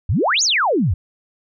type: exponential two-way sweep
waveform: sine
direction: up then down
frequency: 72.4 to 7070 to 72.4 Hz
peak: -14 dBFS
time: 0.09-0.94 s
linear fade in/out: 5 ms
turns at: 0.43 s
effects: none